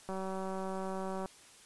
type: click train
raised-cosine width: 1 ms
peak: -26 dBFS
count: 223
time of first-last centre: 0.09-1.258 s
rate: 190 Hz
effects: white hiss -57 dBFS RMS until 1.65 s + resampled to 24000 Hz